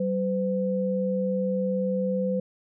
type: tone pair together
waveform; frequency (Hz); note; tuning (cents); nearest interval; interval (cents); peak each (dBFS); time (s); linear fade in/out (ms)
sine; 190.7 / 508.3; G3 / B4; -47 / +50; octave + perfect fourth; 1697; -26; 0-2.4; 5
effects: none